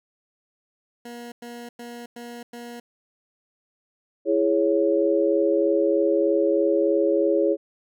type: tone bursts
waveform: 20% pulse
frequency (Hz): 238.4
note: A#3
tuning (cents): +39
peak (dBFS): -31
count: 5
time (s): 1.05-2.8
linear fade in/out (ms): 5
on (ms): 270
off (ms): 100
type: chord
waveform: sine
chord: C# minor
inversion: first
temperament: just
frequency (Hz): 332.6 / 415.8 / 554.4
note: E4 / G#4 / C#5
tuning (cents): +16 / +2 / 0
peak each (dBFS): -22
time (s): 4.25-7.57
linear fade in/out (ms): 50
effects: none